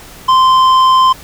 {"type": "tone with tanh clipping", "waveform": "triangle", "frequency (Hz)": 1039, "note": "C6", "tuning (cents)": -12, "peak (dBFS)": -7, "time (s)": [0.28, 1.13], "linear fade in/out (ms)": 10, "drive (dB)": 13, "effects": ["pink hiss -35 dBFS RMS until 1.23 s"]}